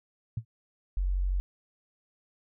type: tone with exponential decay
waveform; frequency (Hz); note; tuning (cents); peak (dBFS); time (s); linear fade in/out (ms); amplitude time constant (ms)
sine; 112.6; A2; +40; -25; 0.37-0.45; 5; 16
type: tone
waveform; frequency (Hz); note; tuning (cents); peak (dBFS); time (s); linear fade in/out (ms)
sine; 46.25; F#1; 0; -25; 0.97-1.4; 0
effects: none